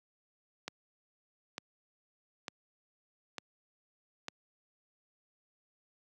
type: click train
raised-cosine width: 0.2 ms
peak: -20 dBFS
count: 5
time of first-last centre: 0.68-4.284 s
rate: 1.11 Hz
effects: high-pass 150 Hz 12 dB/octave